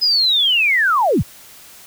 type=linear sweep; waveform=sine; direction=down; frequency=5090 to 38.63 Hz; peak=-12 dBFS; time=0.01-1.23 s; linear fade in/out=20 ms; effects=white hiss -42 dBFS RMS until 1.86 s